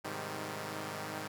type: chord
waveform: 5% pulse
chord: Ab major seventh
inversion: none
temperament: equal with one note detuned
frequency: 104.61 / 130.81 / 155.56 / 196 Hz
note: Ab2 / C3 / Eb3 / G3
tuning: +13 / 0 / 0 / 0 cents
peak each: -32 / -36 / -31 / -34 dBFS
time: 0.04-1.28 s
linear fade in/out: 10 ms
effects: none